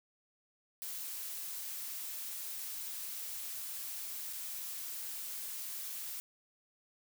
blue noise with dropouts, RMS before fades -42 dBFS, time 0.82-6.2 s, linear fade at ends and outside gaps 0 ms, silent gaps 4.328-4.332 s, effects none

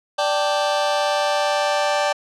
sawtooth chord, D suspended fourth, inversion none, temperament just, 587.3 / 783.1 / 881 Hz, D5 / G5 / A5, 0 / -2 / +2 cents, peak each -16 / -19 / -21 dBFS, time 0.18-2.13 s, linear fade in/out 10 ms, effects low-pass 6000 Hz 12 dB/octave

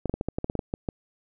clicks, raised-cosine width 2 ms, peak -14 dBFS, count 12, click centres 0.057 / 0.096 / 0.14 / 0.211 / 0.286 / 0.385 / 0.444 / 0.499 / 0.553 / 0.592 / 0.739 / 0.888 s, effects none

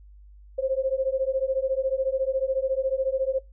sine beating tone pair, 523.3 / 537.3 Hz, C5 / C5, 0 / +46 cents, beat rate 14 Hz, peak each -26 / -25 dBFS, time 0.58-3.39 s, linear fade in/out 10 ms, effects noise-tail reverb RT60 0.2 s tail -21 dB re dry + added 50 Hz sine -46 dBFS peak until 3.52 s

